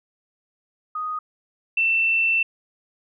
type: tone pair in turn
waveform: sine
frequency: 1244.5 / 2679 Hz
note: D#6 / E7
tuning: 0 / +27 cents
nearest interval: octave + minor second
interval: 1327 cents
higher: second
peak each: -25 / -17 dBFS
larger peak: second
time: 0.95-1.19 / 1.77-2.43 s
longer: second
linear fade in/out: 5 ms
effects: none